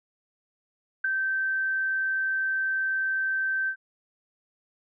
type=tone with ADSR envelope; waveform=sine; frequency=1553 Hz; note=G6; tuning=17 cents flat; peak=-19 dBFS; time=1.04-3.76 s; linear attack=8 ms; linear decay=5 ms; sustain=-5 dB; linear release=77 ms; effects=none